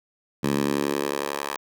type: tone with high-pass filter sweep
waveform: 10% pulse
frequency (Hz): 71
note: C#2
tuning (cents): +42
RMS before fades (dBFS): -26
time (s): 0.43-1.57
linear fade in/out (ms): 10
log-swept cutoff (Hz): 170 to 840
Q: 1.3
effects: none